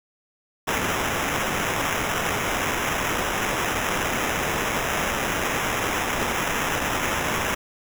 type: noise with sample-and-hold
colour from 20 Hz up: white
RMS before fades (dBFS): -25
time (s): 0.67-7.55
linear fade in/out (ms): 10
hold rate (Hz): 4410
effects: none